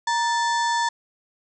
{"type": "harmonic tone with a mistuned harmonic", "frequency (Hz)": 880, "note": "A5", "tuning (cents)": 0, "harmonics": [1, 2, 4, 5, 6, 7, 8, 9], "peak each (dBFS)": [-21, -27, -33, -35, -37, -38, -39, -40], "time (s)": [0.07, 0.89], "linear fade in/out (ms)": 5, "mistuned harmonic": 1, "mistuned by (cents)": 110, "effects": []}